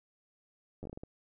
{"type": "slowing click train", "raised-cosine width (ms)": 2, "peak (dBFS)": -30, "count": 8, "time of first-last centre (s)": [0.83, 1.035], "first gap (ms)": 10, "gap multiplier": 1.35, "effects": []}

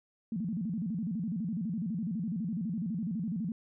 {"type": "tone with vibrato", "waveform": "sine", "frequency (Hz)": 196, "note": "G3", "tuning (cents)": 0, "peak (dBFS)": -31, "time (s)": [0.32, 3.52], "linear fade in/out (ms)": 2, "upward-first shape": "square", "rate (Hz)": 12, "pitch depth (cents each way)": 240, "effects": []}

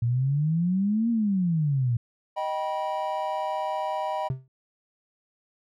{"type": "exponential two-way sweep", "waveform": "sine", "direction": "up then down", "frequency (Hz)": [114.8, 236.7, 114.8], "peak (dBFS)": -21, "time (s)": [0.02, 1.97], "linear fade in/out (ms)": 5, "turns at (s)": 1.1}
{"type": "chord", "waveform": "triangle", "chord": "Eb augmented", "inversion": "none", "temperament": "just", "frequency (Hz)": [622.3, 777.8, 972.3], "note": ["Eb5", "G5", "B5"], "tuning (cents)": [0, -14, -27], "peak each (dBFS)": -29, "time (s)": [2.36, 4.29], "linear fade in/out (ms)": 20}
{"type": "tone with exponential decay", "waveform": "triangle", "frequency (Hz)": 130.81, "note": "C3", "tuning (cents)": 0, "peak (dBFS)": -20, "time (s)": [4.3, 4.48], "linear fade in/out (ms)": 2, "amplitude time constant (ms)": 37}
{"effects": []}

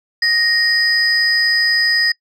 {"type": "tone pair together", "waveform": "sine", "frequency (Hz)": [1864.7, 4978], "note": ["A#6", "D#8"], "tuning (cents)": [0, 0], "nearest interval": "octave + perfect fourth", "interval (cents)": 1700, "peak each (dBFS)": -14, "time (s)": [0.22, 2.12], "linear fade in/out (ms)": 5, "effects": ["noise-tail reverb RT60 0.1 s tail -25 dB re dry", "tanh soft clip ceiling -6 dBFS"]}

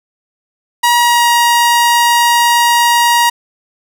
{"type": "tone with pitch glide", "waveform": "sawtooth", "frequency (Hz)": [956, 948.3], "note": ["A#5", "A#5"], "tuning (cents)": [43, 29], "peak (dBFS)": -4, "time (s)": [0.83, 3.3], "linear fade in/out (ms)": 10, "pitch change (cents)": -14, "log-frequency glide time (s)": [0.98, 1.3], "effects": []}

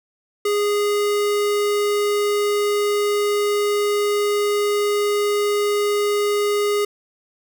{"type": "tone", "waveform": "square", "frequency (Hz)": 412.3, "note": "G#4", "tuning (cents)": -13, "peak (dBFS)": -18, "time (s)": [0.45, 6.85], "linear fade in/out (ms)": 5, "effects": []}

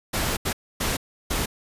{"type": "noise bursts at uneven times", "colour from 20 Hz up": "pink", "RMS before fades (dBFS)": -25, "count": 4, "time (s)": [[0.13, 0.37], [0.45, 0.53], [0.8, 0.97], [1.3, 1.46]], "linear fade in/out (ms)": 10, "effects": ["resampled to 32000 Hz"]}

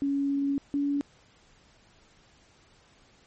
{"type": "tone pair in turn", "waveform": "sine", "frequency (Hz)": [279.5, 284.2], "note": ["C#4", "C#4"], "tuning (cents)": [14, 43], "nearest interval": "unison", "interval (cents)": 29, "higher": "second", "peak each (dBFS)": -24, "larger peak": "neither", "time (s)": [[0.02, 0.58], [0.74, 1.01]], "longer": "first", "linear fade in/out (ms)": 0, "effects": ["pink hiss -60 dBFS RMS until 3.26 s", "MP3 32 kbps"]}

